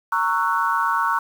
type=chord; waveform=sine; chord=F# dominant seventh; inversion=first; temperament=just; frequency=925 / 1110 / 1332 / 1480 Hz; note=A#5 / C#6 / E6 / F#6; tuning=-14 / +2 / +18 / 0 cents; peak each=-23 / -22 / -25 / -25 dBFS; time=0.12-1.19 s; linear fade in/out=5 ms; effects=7-bit